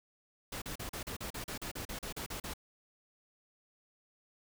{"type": "noise bursts", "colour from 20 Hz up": "pink", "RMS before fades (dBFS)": -41, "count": 15, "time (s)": [0.52, 2.537], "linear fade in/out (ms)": 5, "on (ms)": 99, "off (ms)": 38, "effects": []}